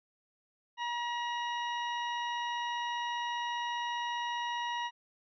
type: harmonic tone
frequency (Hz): 955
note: A#5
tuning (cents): +42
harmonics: 1 / 2 / 3 / 4 / 6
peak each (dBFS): -34 / -40 / -42 / -47 / -55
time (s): 0.77-4.91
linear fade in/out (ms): 50
effects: none